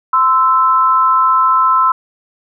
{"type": "tone pair together", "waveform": "sine", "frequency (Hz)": [1033.3, 1318.5], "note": ["C6", "E6"], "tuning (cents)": [-22, 0], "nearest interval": "major third", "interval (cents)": 422, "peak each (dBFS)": -11, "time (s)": [0.13, 1.92], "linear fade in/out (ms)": 5, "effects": []}